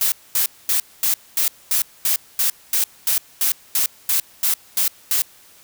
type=noise bursts; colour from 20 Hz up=blue; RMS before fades=-18 dBFS; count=16; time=0.01-5.22 s; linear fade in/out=2 ms; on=110 ms; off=230 ms; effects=white hiss -49 dBFS RMS until 5.63 s